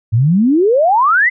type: exponential sweep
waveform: sine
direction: up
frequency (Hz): 103.83 to 2093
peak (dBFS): -8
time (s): 0.12-1.3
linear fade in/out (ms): 20
effects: none